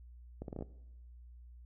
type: accelerating click train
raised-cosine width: 2 ms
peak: -28 dBFS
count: 7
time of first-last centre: 0.42-0.624 s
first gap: 62 ms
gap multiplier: 0.75
effects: noise-tail reverb RT60 0.9 s tail -18 dB re dry + added 60 Hz sine -51 dBFS peak until 1.65 s